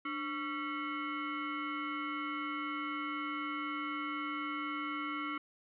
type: tone with frequency modulation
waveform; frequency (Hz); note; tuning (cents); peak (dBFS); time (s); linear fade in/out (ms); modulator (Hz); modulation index
sine; 530; C5; +22; -35; 0.05-5.38; 5; 826; 2.3
effects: resampled to 8000 Hz + 11-bit